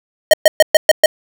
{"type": "tone bursts", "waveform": "square", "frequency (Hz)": 622.3, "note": "D#5", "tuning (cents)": 0, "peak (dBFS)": -3, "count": 6, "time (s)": [0.31, 1.06], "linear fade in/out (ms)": 2, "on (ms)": 25, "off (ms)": 120, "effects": []}